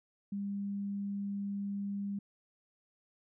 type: tone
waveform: sine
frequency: 200.4 Hz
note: G3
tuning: 38 cents sharp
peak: -34 dBFS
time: 0.32-2.19 s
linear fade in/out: 5 ms
effects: none